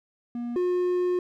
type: tone pair in turn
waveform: triangle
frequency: 239.1 / 359.2 Hz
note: A#3 / F4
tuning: +44 / +49 cents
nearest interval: perfect fifth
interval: 705 cents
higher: second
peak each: -27 / -20 dBFS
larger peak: second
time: 0.35-0.56 / 0.56-1.19 s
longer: second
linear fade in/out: 2 ms
effects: none